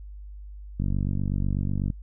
click train, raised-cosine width 5 ms, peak -15 dBFS, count 54, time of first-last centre 0.8-1.902 s, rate 48.1 Hz, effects noise-tail reverb RT60 0.1 s tail -24 dB re dry + added 50 Hz sine -38 dBFS peak until 2.02 s

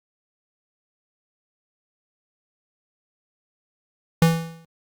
square tone with exponential decay, 164.81 Hz, E3, in tune, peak -11 dBFS, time 4.22-4.65 s, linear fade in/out 2 ms, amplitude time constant 93 ms, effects Opus 48 kbps

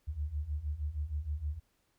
sine beating tone pair, 70.7 / 77.1 Hz, C#2 / D#2, +35 / -15 cents, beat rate 6.4 Hz, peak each -38 / -35 dBFS, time 0.07-1.6 s, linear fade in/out 20 ms, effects pink hiss -75 dBFS RMS until 1.98 s

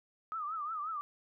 sine tone with vibrato, 1244.5 Hz, D#6, in tune, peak -35 dBFS, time 0.32-1.01 s, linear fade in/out 0 ms, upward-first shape triangle, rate 5.6 Hz, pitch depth 140 cents each way, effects none

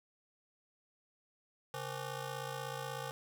15% pulse ring-modulated tone, 329.6 Hz, E4, in tune, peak -30 dBFS, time 1.74-3.11 s, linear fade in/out 0 ms, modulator 193 Hz, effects none

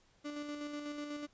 35% pulse tone with tremolo, 293.7 Hz, D4, in tune, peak -37 dBFS, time 0.24-1.27 s, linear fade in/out 20 ms, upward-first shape square, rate 8.1 Hz, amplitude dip 35%, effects pink hiss -69 dBFS RMS until 1.33 s + resampled to 16000 Hz

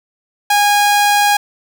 sawtooth tone, 821 Hz, G#5, 20 cents flat, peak -6 dBFS, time 0.5-1.37 s, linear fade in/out 5 ms, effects none

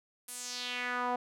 sawtooth tone with band-pass filter sweep, 246.9 Hz, B3, in tune, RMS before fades -36 dBFS, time 0.28-1.16 s, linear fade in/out 5 ms, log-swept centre 11000 to 770 Hz, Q 2.6, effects none

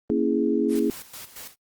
sine chord, A# half-diminished seventh, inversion none, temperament equal, 233.1 / 277.2 / 329.6 / 415.3 Hz, A#3 / C#4 / E4 / G#4, 0 / 0 / 0 / 0 cents, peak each -25 dBFS, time 0.1-0.9 s, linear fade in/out 0 ms
white noise with tremolo, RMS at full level -39 dBFS, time 0.68-1.56 s, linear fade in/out 50 ms, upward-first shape square, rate 4.4 Hz, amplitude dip 70%
effects noise-tail reverb RT60 0.1 s tail -23 dB re dry + Opus 32 kbps

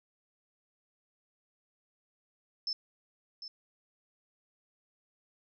sine tone with echo, 5274 Hz, E8, in tune, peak -31 dBFS, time 2.67-2.73 s, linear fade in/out 2 ms, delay 750 ms, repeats 1, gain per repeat -10 dB, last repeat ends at 3.48 s, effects none

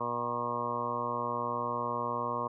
harmonic tone, 119.9 Hz, A#2, 49 cents sharp, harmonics 1 / 2 / 3 / 4 / 5 / 6 / 7 / 8 / 9 / 10, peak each -44 / -42 / -45 / -39 / -40 / -46 / -46 / -37 / -34 / -44 dBFS, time 0-2.48 s, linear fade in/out 10 ms, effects none

